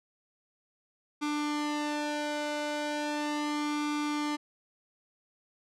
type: tone with flanger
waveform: sawtooth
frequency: 297 Hz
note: D4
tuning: 20 cents sharp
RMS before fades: -32 dBFS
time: 1.21-4.37 s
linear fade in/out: 20 ms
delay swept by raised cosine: 0.86 to 1.36 ms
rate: 0.37 Hz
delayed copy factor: +0.9
effects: low-pass 7000 Hz 12 dB/octave